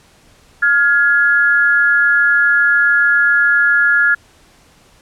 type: tone pair together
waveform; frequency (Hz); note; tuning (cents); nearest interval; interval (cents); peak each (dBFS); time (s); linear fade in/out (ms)
sine; 1413.3 / 1686; F6 / G#6; +20 / +26; minor third; 306; -12; 0.62-4.15; 10
effects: pink hiss -49 dBFS RMS until 5.01 s + low-pass 10000 Hz 12 dB/octave